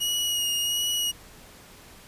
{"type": "tone with vibrato", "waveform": "sawtooth", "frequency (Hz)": 2890, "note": "F#7", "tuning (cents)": -41, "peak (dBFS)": -21, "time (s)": [0, 1.12], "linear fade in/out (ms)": 20, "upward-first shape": "sine", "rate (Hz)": 1.4, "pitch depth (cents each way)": 19, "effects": ["pink hiss -49 dBFS RMS until 2.07 s", "resampled to 32000 Hz"]}